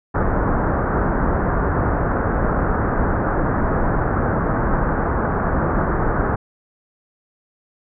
pink low-pass noise, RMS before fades -19 dBFS, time 0.14-6.36 s, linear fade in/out 10 ms, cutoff 1600 Hz, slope 48 dB/octave, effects none

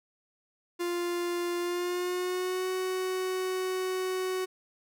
45% pulse tone with pitch glide, 349.2 to 372.1 Hz, F4 to F#4, 0 to +10 cents, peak -29 dBFS, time 0.79-4.46 s, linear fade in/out 20 ms, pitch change +110 cents, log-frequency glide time 1.59-2.69 s, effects none

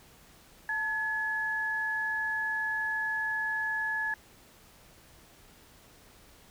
sine tone pair together, 886 / 1699.3 Hz, A5 / G#6, +12 / +39 cents, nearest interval major seventh, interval 1127 cents, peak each -37 / -29 dBFS, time 0.69-4.14 s, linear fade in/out 2 ms, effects pink hiss -57 dBFS RMS until 6.5 s

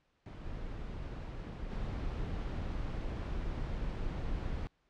brown noise with level steps, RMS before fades -44 / -41 / -37 dBFS, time 0.26-4.67 s, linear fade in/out 0 ms, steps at 0.44 / 1.7 s, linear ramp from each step 20 ms, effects pink hiss -75 dBFS RMS until 4.89 s + low-pass 4000 Hz 12 dB/octave

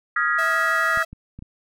sine chord, F half-diminished seventh, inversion third, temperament equal with one note detuned, 1244.5 / 1396.9 / 1661.2 / 1924.8 Hz, Eb6 / F6 / Ab6 / Cb7, 0 / 0 / 0 / -45 cents, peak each -24 dBFS, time 0.16-1.03 s, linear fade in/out 5 ms
sawtooth tone with vibrato, 655 Hz, E5, 11 cents flat, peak -24 dBFS, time 0.38-1.05 s, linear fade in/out 10 ms, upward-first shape sine, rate 12 Hz, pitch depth 9 cents each way
clicks, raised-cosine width 5 ms, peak -25 dBFS, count 4, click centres 0.974 / 1.13 / 1.39 / 1.424 s
effects none

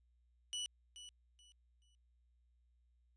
sawtooth tone with echo, 2955 Hz, F#7, 3 cents flat, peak -36 dBFS, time 0.53-0.66 s, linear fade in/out 0 ms, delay 430 ms, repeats 3, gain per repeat -12 dB, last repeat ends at 1.95 s, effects added 60 Hz sine -70 dBFS peak until 3.16 s + resampled to 22050 Hz

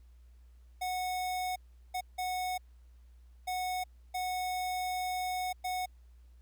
square tone bursts at uneven times, 735 Hz, F#5, 12 cents flat, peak -33 dBFS, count 6, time 0.81-1.56 / 1.94-2.01 / 2.18-2.58 / 3.47-3.84 / 4.14-5.53 / 5.64-5.86 s, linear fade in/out 10 ms, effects added 60 Hz sine -54 dBFS peak until 6.41 s + pink hiss -75 dBFS RMS until 6.41 s

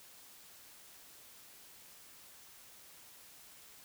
silence, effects white hiss -57 dBFS RMS until 3.84 s

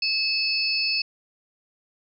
sine tone cluster, 2604 / 4450 / 5120 Hz, E7 / C#8 / D#8, -22 / +6 / +49 cents, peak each -26 dBFS, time 0.02-1.02 s, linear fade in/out 5 ms, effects none

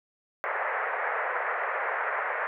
white band-pass noise, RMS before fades -30 dBFS, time 0.44-2.47 s, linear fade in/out 0 ms, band 460 to 2000 Hz, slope 48 dB/octave, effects none

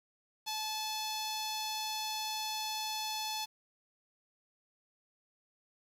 10% pulse tone with notch filter, 866 Hz, A5, 28 cents flat, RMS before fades -37 dBFS, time 0.46-3.46 s, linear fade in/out 20 ms, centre 1900 Hz, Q 0.8, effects low-pass 11000 Hz 12 dB/octave + 10-bit

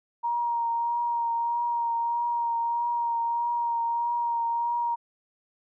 sine tone with vibrato, 940 Hz, A#5, 14 cents sharp, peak -24 dBFS, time 0.23-4.96 s, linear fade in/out 20 ms, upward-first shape triangle, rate 1.6 Hz, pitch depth 22 cents each way, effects none

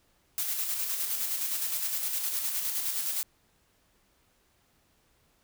blue noise with tremolo, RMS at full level -30 dBFS, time 0.38-3.23 s, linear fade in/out 0 ms, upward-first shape square, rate 9.7 Hz, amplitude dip 35%, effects pink hiss -68 dBFS RMS until 5.43 s

